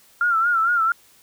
sine tone with vibrato, 1376 Hz, F6, 26 cents flat, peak -16 dBFS, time 0.21-0.92 s, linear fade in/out 2 ms, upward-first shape sine, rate 4.4 Hz, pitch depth 83 cents each way, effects white hiss -54 dBFS RMS until 1.22 s

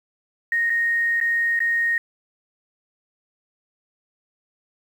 sine tone with dropouts, 1861 Hz, A#6, 3 cents flat, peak -18 dBFS, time 0.52-1.98 s, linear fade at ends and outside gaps 2 ms, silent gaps 0.697-0.701 / 1.202-1.211 / 1.592-1.603 s, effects 8-bit

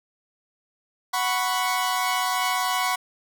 sawtooth chord, F# suspended fourth, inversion none, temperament equal, 740 / 987.8 / 1108.7 Hz, F#5 / B5 / C#6, 0 / 0 / 0 cents, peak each -23 dBFS, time 1.13-2.96 s, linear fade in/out 10 ms, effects none

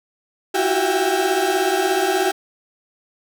35% pulse tone cluster, 328.8 / 363.7 / 380.4 / 669 / 801 Hz, E4 / F#4 / F#4 / E5 / G5, -4 / -30 / +48 / +25 / +37 cents, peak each -26 / -22 / -19 / -26 / -21 dBFS, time 0.54-2.32 s, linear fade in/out 10 ms, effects none

